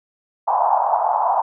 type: band-pass noise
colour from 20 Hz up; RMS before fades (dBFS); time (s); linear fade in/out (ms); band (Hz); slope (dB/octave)
white; -18; 0.47-1.42; 10; 710 to 940; 48
effects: none